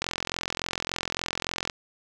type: click train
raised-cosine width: 0.2 ms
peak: -10 dBFS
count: 74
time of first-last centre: 0.02-1.698 s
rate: 43.5 Hz
effects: none